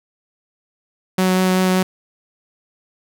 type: tone with vibrato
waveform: sawtooth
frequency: 185.6 Hz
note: F#3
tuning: 6 cents sharp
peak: -10 dBFS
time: 1.18-1.83 s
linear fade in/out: 5 ms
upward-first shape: sine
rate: 5.2 Hz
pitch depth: 8 cents each way
effects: none